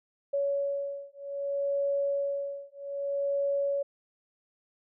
sine beating tone pair, 561 / 561.63 Hz, C#5 / C#5, +21 / +23 cents, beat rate 0.63 Hz, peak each -31 dBFS, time 0.33-3.83 s, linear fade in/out 10 ms, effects none

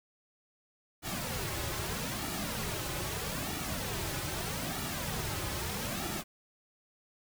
pink noise with flanger, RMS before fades -36 dBFS, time 1.02-6.24 s, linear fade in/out 50 ms, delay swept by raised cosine 1.9 to 4.4 ms, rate 0.79 Hz, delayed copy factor -0.65, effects none

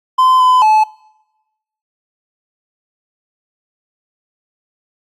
triangle tone with pitch steps, 1028 / 1013 / 864 Hz, C6 / B5 / A5, -31 / +44 / -32 cents, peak -5 dBFS, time 0.18-0.84 s, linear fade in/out 10 ms, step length 220 ms, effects noise-tail reverb RT60 1.0 s tail -25 dB re dry + AAC 64 kbps

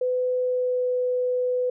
sine tone with pitch glide, 503 to 499.5 Hz, B4 to B4, +32 to +20 cents, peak -21 dBFS, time 0.01-1.7 s, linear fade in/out 5 ms, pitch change -12 cents, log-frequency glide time 0.37-0.86 s, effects none

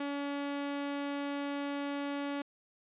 sawtooth tone, 283.9 Hz, C#4, 41 cents sharp, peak -30 dBFS, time 0-2.42 s, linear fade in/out 5 ms, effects resampled to 8000 Hz

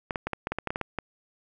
clicks, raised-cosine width 0.5 ms, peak -14 dBFS, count 12, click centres 0.108 / 0.158 / 0.27 / 0.333 / 0.471 / 0.52 / 0.586 / 0.673 / 0.705 / 0.759 / 0.813 / 0.987 s, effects none

